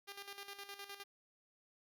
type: tone with tremolo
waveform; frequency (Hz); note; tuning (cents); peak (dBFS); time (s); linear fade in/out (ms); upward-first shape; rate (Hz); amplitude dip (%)
5% pulse; 400; G4; +35; -35; 0.07-1.04; 20; square; 9.7; 65
effects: none